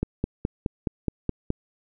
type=click train; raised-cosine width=3 ms; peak=-11 dBFS; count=8; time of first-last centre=0.03-1.504 s; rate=4.75 Hz; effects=none